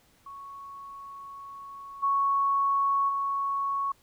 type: tone with level steps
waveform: sine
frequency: 1108.7 Hz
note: C#6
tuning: in tune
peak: -40 / -22 / -26 dBFS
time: 0.26-3.92 s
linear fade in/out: 5 ms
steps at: 2.02 / 3.08 s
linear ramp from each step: 20 ms
effects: pink hiss -63 dBFS RMS until 4.02 s